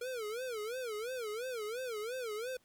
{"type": "tone with vibrato", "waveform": "square", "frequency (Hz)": 466.2, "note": "A#4", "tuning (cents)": 0, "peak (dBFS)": -38, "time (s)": [0.01, 2.57], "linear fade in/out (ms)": 5, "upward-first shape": "sine", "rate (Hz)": 2.9, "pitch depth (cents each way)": 190, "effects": ["pink hiss -71 dBFS RMS until 2.64 s"]}